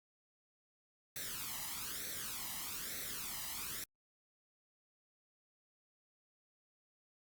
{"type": "noise with flanger", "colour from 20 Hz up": "white", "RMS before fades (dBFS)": -43, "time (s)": [1.16, 3.84], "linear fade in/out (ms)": 2, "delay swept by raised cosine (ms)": [0.5, 1.02], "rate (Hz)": 1.1, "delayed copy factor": 0.7, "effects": ["Opus 48 kbps"]}